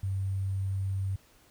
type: tone with sample-and-hold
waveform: sine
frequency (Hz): 96.5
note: G2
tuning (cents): -27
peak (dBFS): -28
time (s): 0.03-1.16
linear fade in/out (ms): 5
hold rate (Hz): 8820
effects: pink hiss -61 dBFS RMS until 1.5 s